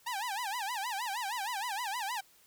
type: tone with vibrato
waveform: sawtooth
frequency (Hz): 880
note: A5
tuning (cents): 0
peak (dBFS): -30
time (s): 0.06-2.21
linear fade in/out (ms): 10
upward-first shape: sine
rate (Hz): 6.4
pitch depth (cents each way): 230
effects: white hiss -63 dBFS RMS until 2.46 s